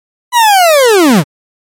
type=linear sweep; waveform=40% pulse; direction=down; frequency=999 to 128.4 Hz; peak=-3 dBFS; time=0.32-1.24 s; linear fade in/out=50 ms; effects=MP3 64 kbps